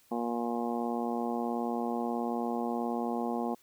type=harmonic tone; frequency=118.5 Hz; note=A#2; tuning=29 cents sharp; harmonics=2 / 3 / 4 / 5 / 6 / 7 / 8 / 9; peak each=-33 / -38 / -38 / -44 / -38 / -38 / -49 / -44 dBFS; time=0.11-3.55 s; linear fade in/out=10 ms; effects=white hiss -64 dBFS RMS until 3.62 s